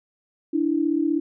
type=tone pair together; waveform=sine; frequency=293 / 328.9 Hz; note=D4 / E4; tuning=-4 / -4 cents; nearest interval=major second; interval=200 cents; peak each=-22 dBFS; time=0.53-1.2 s; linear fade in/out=10 ms; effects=none